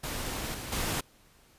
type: noise with level steps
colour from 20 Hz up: pink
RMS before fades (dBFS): -35 / -39 / -31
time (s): 0.03-1.01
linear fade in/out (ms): 10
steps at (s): 0.54 / 0.72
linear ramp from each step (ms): 5
effects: pink hiss -61 dBFS RMS until 1.58 s + resampled to 32000 Hz